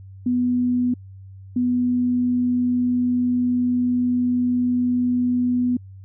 sine tone pair in turn, 246.9 / 246.9 Hz, B3 / B3, 0 / 0 cents, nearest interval unison, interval 0 cents, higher neither, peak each -17 dBFS, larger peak neither, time 0.26-0.94 / 1.56-5.77 s, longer second, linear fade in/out 5 ms, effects added 96 Hz sine -38 dBFS peak until 6.04 s

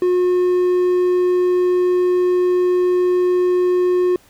triangle tone, 360.7 Hz, F#4, 44 cents flat, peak -11 dBFS, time 0.02-4.16 s, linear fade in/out 2 ms, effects pink hiss -51 dBFS RMS until 4.29 s

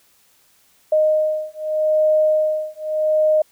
sine beating tone pair, 618 / 618.82 Hz, D#5 / D#5, -12 / -10 cents, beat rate 0.82 Hz, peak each -18 dBFS, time 0.92-3.42 s, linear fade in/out 5 ms, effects white hiss -57 dBFS RMS until 3.51 s

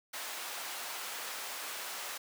pink high-pass noise, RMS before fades -41 dBFS, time 0.13-2.18 s, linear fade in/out 10 ms, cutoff 810 Hz, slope 12 dB/octave, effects none

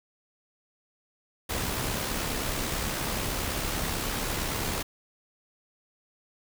pink noise with amplitude modulation, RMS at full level -29 dBFS, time 1.49-4.83 s, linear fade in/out 10 ms, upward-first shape sine, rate 69.1 Hz, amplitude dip 35%, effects none

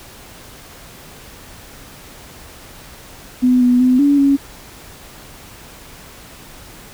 sine tone with pitch steps, 251 / 246.7 / 253.4 / 285 / 278.1 Hz, B3 / B3 / B3 / C#4 / C#4, +28 / -2 / +45 / +48 / +6 cents, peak -9 dBFS, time 3.42-4.37 s, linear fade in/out 20 ms, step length 190 ms, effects pink hiss -39 dBFS RMS until 6.93 s

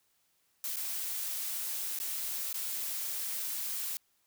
blue noise with dropouts, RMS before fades -36 dBFS, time 0.64-3.97 s, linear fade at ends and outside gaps 1 ms, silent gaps 0.76-0.767 / 1.989-2 / 2.529-2.542 s, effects white hiss -73 dBFS RMS until 4.26 s

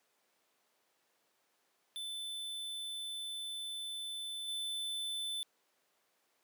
square tone with level steps, 3520 Hz, A7, in tune, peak -40 / -37 dBFS, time 1.96-5.43 s, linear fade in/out 0 ms, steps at 4.48 s, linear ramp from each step 2 ms, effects pink hiss -75 dBFS RMS until 6.43 s + high-pass 400 Hz 12 dB/octave

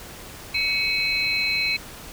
sine tone cluster, 2235 / 2576 / 4099 Hz, C#7 / E7 / C8, +14 / -41 / -36 cents, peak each -25 dBFS, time 0.54-1.77 s, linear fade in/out 10 ms, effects pink hiss -40 dBFS RMS until 2.12 s

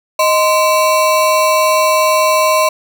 square ring-modulated tone, 830.6 Hz, G#5, in tune, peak -7 dBFS, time 0.19-2.69 s, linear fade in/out 5 ms, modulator 207 Hz, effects none

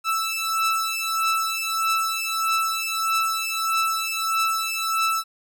sawtooth beating tone pair, 1318.5 / 1320.1 Hz, E6 / E6, 0 / +2 cents, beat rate 1.6 Hz, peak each -21 dBFS, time 0.04-5.24 s, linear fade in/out 50 ms, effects none

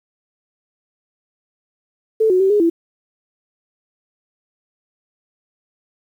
sine tone with pitch steps, 440.5 / 368.2 / 384.7 / 415.4 / 334.5 Hz, A4 / F#4 / G4 / G#4 / E4, +2 / -8 / -33 / 0 / +25 cents, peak -11 dBFS, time 2.2-2.7 s, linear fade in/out 10 ms, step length 100 ms, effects 8-bit

